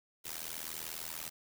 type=noise with amplitude modulation; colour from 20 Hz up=white; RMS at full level=-38 dBFS; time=0.24-1.3 s; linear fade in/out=20 ms; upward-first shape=sine; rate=80.2 Hz; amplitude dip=100%; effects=none